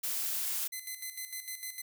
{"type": "noise", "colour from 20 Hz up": "blue", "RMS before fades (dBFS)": -34, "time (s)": [0.03, 0.68], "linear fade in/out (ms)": 10}
{"type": "tone with tremolo", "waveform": "5% pulse", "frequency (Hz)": 2036, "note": "C7", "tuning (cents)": -48, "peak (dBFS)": -27, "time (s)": [0.72, 1.82], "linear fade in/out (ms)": 10, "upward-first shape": "square", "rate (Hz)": 6.6, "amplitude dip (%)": 65}
{"effects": []}